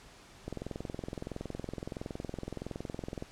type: click train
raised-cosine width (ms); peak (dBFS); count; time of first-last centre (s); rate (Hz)
2; -24; 60; 0.48-3.224; 21.5
effects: pink hiss -55 dBFS RMS until 3.31 s + low-pass 8000 Hz 12 dB/octave